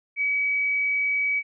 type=tone; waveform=sine; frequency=2275 Hz; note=C#7; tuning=44 cents sharp; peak=-21 dBFS; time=0.16-1.43 s; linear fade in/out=50 ms; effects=none